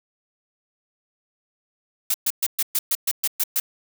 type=noise bursts; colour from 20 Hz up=blue; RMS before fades=-21 dBFS; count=10; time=2.1-3.6 s; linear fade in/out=5 ms; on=42 ms; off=120 ms; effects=none